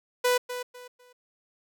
sawtooth tone with echo, 495.1 Hz, B4, 4 cents sharp, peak -17 dBFS, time 0.24-0.38 s, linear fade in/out 10 ms, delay 250 ms, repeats 3, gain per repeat -11 dB, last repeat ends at 1.13 s, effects none

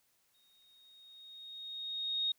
sine tone with exponential growth, 3729 Hz, A#7, in tune, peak -29 dBFS, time 0.34-2.32 s, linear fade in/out 5 ms, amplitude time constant 430 ms, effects white hiss -74 dBFS RMS until 2.38 s

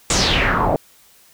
pink noise with low-pass filter sweep, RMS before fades -17 dBFS, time 0.1-0.76 s, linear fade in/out 2 ms, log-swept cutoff 8000 to 590 Hz, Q 3.7, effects white hiss -51 dBFS RMS until 1.33 s

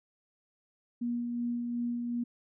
sine tone with tremolo, 239.1 Hz, A#3, 44 cents sharp, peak -29 dBFS, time 1.01-2.24 s, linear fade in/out 10 ms, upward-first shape sine, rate 2.7 Hz, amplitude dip 30%, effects none

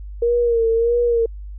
sine tone with vibrato, 466.2 Hz, A#4, in tune, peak -14 dBFS, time 0.22-1.26 s, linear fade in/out 5 ms, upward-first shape sine, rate 1.6 Hz, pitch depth 52 cents each way, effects added 50 Hz sine -30 dBFS peak until 1.58 s

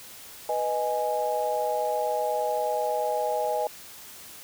sine chord, G# minor, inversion first, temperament equal, 493.9 / 622.3 / 830.6 Hz, B4 / D#5 / G#5, 0 / 0 / 0 cents, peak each -30 / -28 / -28 dBFS, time 0.49-3.67 s, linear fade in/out 2 ms, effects white hiss -45 dBFS RMS until 4.43 s

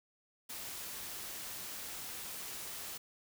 white noise, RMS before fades -44 dBFS, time 0.49-2.98 s, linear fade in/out 10 ms, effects none

